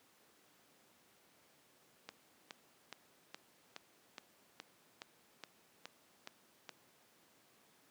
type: click train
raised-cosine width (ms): 0.2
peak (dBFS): -28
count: 12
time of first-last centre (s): 2.09-6.693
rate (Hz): 2.39
effects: pink hiss -68 dBFS RMS until 7.9 s + high-pass 200 Hz 12 dB/octave